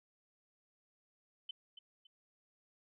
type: tone with echo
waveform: sine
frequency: 3055 Hz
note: G7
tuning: 45 cents flat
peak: -40 dBFS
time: 1.49-1.51 s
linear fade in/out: 5 ms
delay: 280 ms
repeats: 2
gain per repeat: -10 dB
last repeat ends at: 2.07 s
effects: none